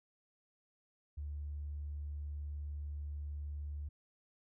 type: tone with tanh clipping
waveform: triangle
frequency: 73.42 Hz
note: D2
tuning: in tune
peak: -39 dBFS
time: 1.17-3.89 s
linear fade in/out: 10 ms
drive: 4 dB
effects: none